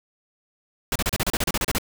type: noise bursts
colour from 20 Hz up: pink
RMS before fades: -23 dBFS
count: 13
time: 0.92-1.784 s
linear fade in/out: 2 ms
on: 36 ms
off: 33 ms
effects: none